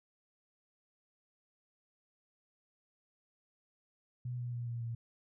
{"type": "tone with pitch steps", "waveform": "sine", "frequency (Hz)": [123.47, 121.63, 119.82, 118.03, 116.27], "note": ["B2", "B2", "A#2", "A#2", "A#2"], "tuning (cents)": [0, -26, 48, 22, -4], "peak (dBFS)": -36, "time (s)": [4.25, 4.95], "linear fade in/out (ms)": 5, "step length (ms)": 140, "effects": []}